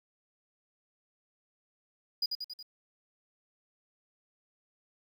triangle tone with echo, 4909 Hz, D#8, 24 cents flat, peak -26 dBFS, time 2.22-2.26 s, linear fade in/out 5 ms, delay 92 ms, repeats 4, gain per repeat -4 dB, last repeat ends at 2.628 s, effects 10-bit

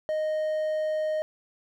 triangle tone, 620 Hz, D#5, 6 cents flat, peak -23 dBFS, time 0.09-1.22 s, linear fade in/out 0 ms, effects none

